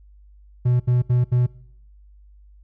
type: tone bursts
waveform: triangle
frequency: 123.47 Hz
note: B2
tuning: in tune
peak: -13 dBFS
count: 4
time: 0.65-1.466 s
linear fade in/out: 10 ms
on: 150 ms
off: 72 ms
effects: noise-tail reverb RT60 0.7 s tail -22 dB re dry + added 50 Hz sine -46 dBFS peak until 2.63 s